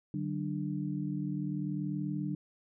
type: tone cluster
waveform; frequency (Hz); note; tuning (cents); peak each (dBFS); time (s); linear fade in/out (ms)
sine; 149.1 / 189.6 / 296.8; D3 / F#3 / D4; +27 / +43 / +18; -36 / -36 / -37; 0.14-2.35; 2
effects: none